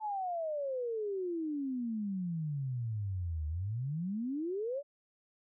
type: exponential two-way sweep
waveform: sine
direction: down then up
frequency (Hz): 880 to 74.6 to 592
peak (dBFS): -33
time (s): 0-4.83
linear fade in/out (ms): 50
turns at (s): 3.47
effects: none